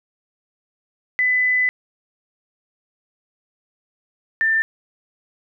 sine tone pair in turn, 2003 / 1786.8 Hz, B6 / A6, +24 / +26 cents, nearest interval major second, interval 198 cents, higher first, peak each -15 / -15 dBFS, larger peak neither, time 1.19-1.69 / 4.41-4.62 s, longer first, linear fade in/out 0 ms, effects none

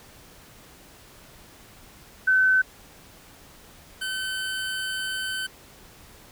sine / 25% pulse tone pair in turn, 1523 / 1529.1 Hz, F#6 / G6, +50 / -43 cents, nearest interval unison, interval 7 cents, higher second, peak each -16 / -24 dBFS, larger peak first, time 2.27-2.62 / 4.01-5.47 s, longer second, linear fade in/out 10 ms, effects pink hiss -50 dBFS RMS until 6.31 s

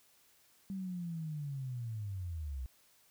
sine linear sweep, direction down, 196 to 61.1 Hz, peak -37 dBFS, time 0.7-2.66 s, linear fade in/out 0 ms, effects white hiss -67 dBFS RMS until 3.1 s

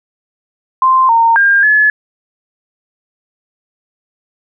sine tone with pitch steps, 1044 / 918 / 1606 / 1711 Hz, C6 / A#5 / G6 / A6, -4 / -27 / +41 / -49 cents, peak -6 dBFS, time 0.82-1.9 s, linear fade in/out 2 ms, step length 270 ms, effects none

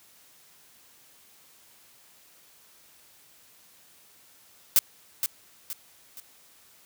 blue noise with echo, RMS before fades -18 dBFS, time 4.76-4.79 s, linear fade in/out 0 ms, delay 470 ms, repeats 3, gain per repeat -8 dB, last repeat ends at 6.2 s, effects white hiss -57 dBFS RMS until 6.85 s + high-pass 60 Hz 12 dB/octave

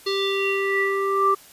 square tone with low-pass filter sweep, 392.6 Hz, G4, 3 cents sharp, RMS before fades -22 dBFS, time 0.06-1.35 s, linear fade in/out 10 ms, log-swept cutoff 4300 to 1100 Hz, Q 6.9, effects white hiss -48 dBFS RMS until 1.52 s + resampled to 32000 Hz

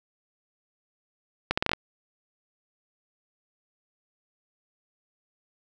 accelerating click train, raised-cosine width 0.3 ms, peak -7 dBFS, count 7, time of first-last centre 1.51-1.734 s, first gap 65 ms, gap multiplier 0.77, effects none

